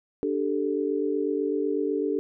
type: chord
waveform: sine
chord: D suspended fourth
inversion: none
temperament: equal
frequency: 293.7 / 392 / 440 Hz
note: D4 / G4 / A4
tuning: 0 / 0 / 0 cents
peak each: -28 dBFS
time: 0.23-2.19 s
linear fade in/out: 0 ms
effects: none